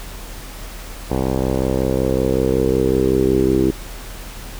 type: tone with low-pass filter sweep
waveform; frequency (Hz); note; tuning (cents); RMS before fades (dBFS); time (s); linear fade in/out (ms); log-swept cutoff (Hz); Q
10% pulse; 65.41; C2; 0; -17; 1.1-3.71; 10; 670 to 360; 5.2
effects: added 40 Hz sine -32 dBFS peak until 4.59 s + pink hiss -36 dBFS RMS until 4.59 s